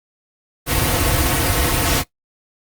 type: noise with comb filter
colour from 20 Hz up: pink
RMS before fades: -17 dBFS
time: 0.66-2.04 s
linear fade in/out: 50 ms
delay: 5 ms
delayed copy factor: -0.95
effects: noise-tail reverb RT60 0.1 s tail -17 dB re dry + Opus 32 kbps